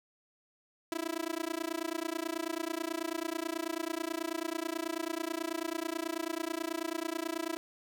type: tone with amplitude modulation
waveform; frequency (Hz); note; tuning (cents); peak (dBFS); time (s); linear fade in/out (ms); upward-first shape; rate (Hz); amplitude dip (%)
sawtooth; 329.6; E4; 0; -26; 0.92-7.57; 0; sine; 29.2; 100
effects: none